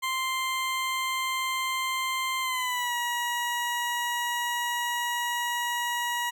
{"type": "tone with pitch glide", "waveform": "20% pulse", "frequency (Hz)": [1046.5, 959.6], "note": ["C6", "A#5"], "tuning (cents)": [0, 50], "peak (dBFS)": -22, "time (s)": [0.02, 6.31], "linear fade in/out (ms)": 20, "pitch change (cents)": -150, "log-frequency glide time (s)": [2.41, 2.94], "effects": []}